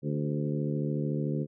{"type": "harmonic tone with a mistuned harmonic", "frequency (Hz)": 73.7, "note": "D2", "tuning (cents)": 7, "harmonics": [2, 3, 4, 5, 6, 7], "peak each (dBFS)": [-30, -34, -36, -38, -40, -41], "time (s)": [0.02, 1.47], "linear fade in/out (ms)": 50, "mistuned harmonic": 6, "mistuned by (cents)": -39, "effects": []}